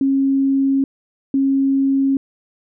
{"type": "tone pair in turn", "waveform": "sine", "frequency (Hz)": [271.9, 271.9], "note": ["C#4", "C#4"], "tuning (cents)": [-33, -33], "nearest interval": "unison", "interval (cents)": 0, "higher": "neither", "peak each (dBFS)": -13, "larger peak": "neither", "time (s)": [[0.01, 0.84], [1.34, 2.17]], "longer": "neither", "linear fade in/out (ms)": 2, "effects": []}